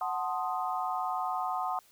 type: chord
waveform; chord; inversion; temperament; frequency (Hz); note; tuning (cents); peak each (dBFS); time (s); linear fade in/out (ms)
sine; F# diminished seventh; none; equal; 740 / 880 / 1046.5 / 1244.5; F#5 / A5 / C6 / Eb6; 0 / 0 / 0 / 0; -33 / -37 / -36 / -36; 0.01-1.79; 2
effects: white hiss -62 dBFS RMS until 1.91 s